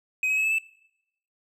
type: tone with pitch steps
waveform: triangle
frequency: 2524 / 2552 / 2580 / 2608 / 2637 Hz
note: D#7 / D#7 / E7 / E7 / E7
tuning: +24 / +43 / -38 / -19 / 0 cents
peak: -20 dBFS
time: 0.23-0.585 s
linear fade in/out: 2 ms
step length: 71 ms
effects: noise-tail reverb RT60 0.8 s tail -22 dB re dry